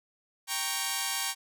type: chord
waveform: 5% pulse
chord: G diminished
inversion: none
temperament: equal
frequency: 784 / 932.3 / 1108.7 Hz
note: G5 / Bb5 / Db6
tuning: 0 / 0 / 0 cents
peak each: -22 dBFS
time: 0.47-1.35 s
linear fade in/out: 50 ms
effects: none